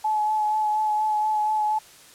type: tone with vibrato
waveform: sine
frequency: 855 Hz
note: A5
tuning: 50 cents flat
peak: -20 dBFS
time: 0.04-1.79 s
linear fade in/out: 10 ms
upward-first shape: sine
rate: 4.2 Hz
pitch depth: 19 cents each way
effects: white hiss -49 dBFS RMS until 2.14 s + low-pass 11000 Hz 12 dB/octave